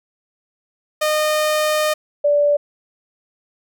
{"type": "tone pair in turn", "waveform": ["sawtooth", "sine"], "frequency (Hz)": [612, 582.3], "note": ["D#5", "D5"], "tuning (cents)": [-29, -15], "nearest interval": "minor second", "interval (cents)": 86, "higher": "first", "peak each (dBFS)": -12, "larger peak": "neither", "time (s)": [[1.01, 1.94], [2.24, 2.57]], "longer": "first", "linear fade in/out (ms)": 10, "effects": []}